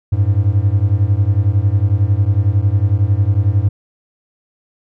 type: beating tone pair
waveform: triangle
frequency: 94.9 / 105.9 Hz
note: F#2 / G#2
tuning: +44 / +34 cents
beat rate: 11 Hz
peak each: -12 dBFS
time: 0.12-3.69 s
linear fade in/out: 10 ms
effects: none